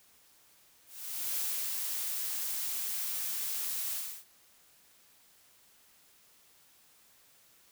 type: noise with ADSR envelope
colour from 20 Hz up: blue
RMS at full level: -33 dBFS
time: 0.86-4.25 s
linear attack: 510 ms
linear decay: 290 ms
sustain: -2 dB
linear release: 320 ms
effects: white hiss -63 dBFS RMS until 7.71 s